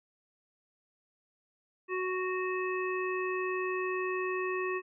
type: harmonic tone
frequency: 369.8 Hz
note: F#4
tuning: 1 cent flat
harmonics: 1 / 3 / 5 / 7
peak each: -32 / -37 / -39 / -40 dBFS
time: 1.88-4.82 s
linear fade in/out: 50 ms
effects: none